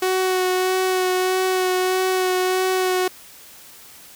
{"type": "tone with vibrato", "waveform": "sawtooth", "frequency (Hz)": 371, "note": "F#4", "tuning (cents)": 5, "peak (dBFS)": -14, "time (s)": [0.02, 3.08], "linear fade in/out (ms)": 5, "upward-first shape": "sine", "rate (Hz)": 1.6, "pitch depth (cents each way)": 15, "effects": ["white hiss -44 dBFS RMS until 4.15 s"]}